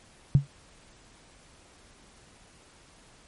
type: tone with exponential decay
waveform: sine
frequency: 140 Hz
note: C#3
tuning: 18 cents sharp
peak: -11 dBFS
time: 0.35-0.47 s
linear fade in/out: 0 ms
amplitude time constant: 25 ms
effects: pink hiss -56 dBFS RMS until 3.27 s + MP3 48 kbps